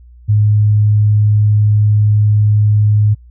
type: tone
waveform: sine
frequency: 105.3 Hz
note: G#2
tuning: 24 cents sharp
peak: -7 dBFS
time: 0.28-3.15 s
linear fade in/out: 20 ms
effects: added 60 Hz sine -37 dBFS peak until 3.3 s